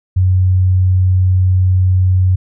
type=tone; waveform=sine; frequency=92.5 Hz; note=F#2; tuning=in tune; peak=-8 dBFS; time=0.16-2.36 s; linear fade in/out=10 ms; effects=none